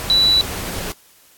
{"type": "tone in noise", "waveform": "sine", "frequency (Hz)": 3951, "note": "B7", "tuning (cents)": 0, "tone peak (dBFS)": -11, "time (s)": [0.1, 0.41], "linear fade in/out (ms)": 0, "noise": "pink", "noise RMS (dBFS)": -27, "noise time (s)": [0, 0.92], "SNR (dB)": 13, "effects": ["white hiss -51 dBFS RMS until 1.37 s", "AAC 64 kbps"]}